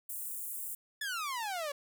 white high-pass noise, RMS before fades -40 dBFS, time 0.09-0.75 s, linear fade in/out 5 ms, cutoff 7800 Hz, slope 48 dB/octave
sawtooth exponential sweep, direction down, 1760 to 554.4 Hz, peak -31 dBFS, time 1.01-1.72 s, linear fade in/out 5 ms
effects none

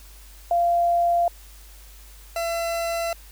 sine / 40% pulse tone pair in turn, 691 / 673.7 Hz, F5 / E5, -19 / +38 cents, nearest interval unison, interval 43 cents, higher first, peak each -17 / -23 dBFS, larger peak first, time 0.51-1.28 / 2.36-3.13 s, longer neither, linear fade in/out 2 ms, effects added 50 Hz sine -44 dBFS peak until 3.31 s + white hiss -50 dBFS RMS until 3.31 s

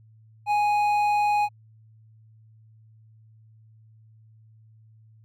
triangle tone with hard clipping, 830.6 Hz, G#5, in tune, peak -21 dBFS, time 0.46-1.49 s, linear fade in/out 50 ms, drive 10 dB, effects added 110 Hz sine -51 dBFS peak until 5.24 s

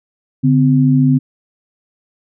sine tone pair together, 143.88 / 257.4 Hz, D3 / C4, -35 / -28 cents, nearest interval minor seventh, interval 1007 cents, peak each -11 dBFS, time 0.43-1.19 s, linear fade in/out 20 ms, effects none

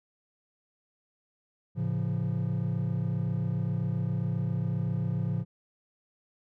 triangle chord, A augmented, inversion none, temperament just, 110 / 137.5 / 171.88 Hz, A2 / C#3 / E#3, 0 / -14 / -27 cents, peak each -29 dBFS, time 1.75-5.45 s, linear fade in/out 50 ms, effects tanh soft clip ceiling -18 dBFS

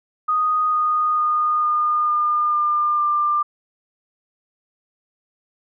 sine tone with pitch steps, 1242 / 1233.4 / 1224.9 / 1216.4 / 1208 / 1199.7 / 1191.4 Hz, D#6 / D#6 / D#6 / D#6 / D6 / D6 / D6, -3 / -16 / -27 / -40 / +48 / +37 / +24 cents, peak -16 dBFS, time 0.28-3.43 s, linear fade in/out 10 ms, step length 450 ms, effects none

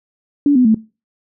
sine tone with pitch steps, 286.9 / 251.2 / 220 Hz, D4 / B3 / A3, -40 / +30 / 0 cents, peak -8 dBFS, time 0.46-0.745 s, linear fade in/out 2 ms, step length 95 ms, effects noise-tail reverb RT60 0.3 s tail -21 dB re dry

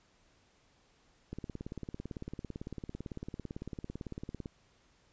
click train, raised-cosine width 3 ms, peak -27 dBFS, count 57, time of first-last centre 1.33-4.458 s, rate 17.9 Hz, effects pink hiss -68 dBFS RMS until 5.12 s + resampled to 16000 Hz

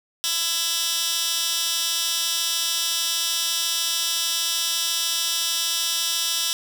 15% pulse tone with high-pass filter, 333.6 Hz, E4, 21 cents sharp, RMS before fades -24 dBFS, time 0.24-6.53 s, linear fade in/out 0 ms, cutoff 4000 Hz, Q 1.4, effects none

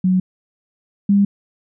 sine tone pair in turn, 185 / 200.6 Hz, F#3 / G3, 0 / +40 cents, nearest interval minor second, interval 140 cents, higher second, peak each -12 / -10 dBFS, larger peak second, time 0.04-0.2 / 1.09-1.25 s, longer neither, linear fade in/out 5 ms, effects none

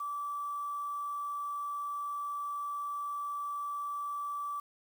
sine tone with quantisation, 1159 Hz, D6, 23 cents flat, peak -34 dBFS, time 0-4.6 s, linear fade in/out 5 ms, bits 9, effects none

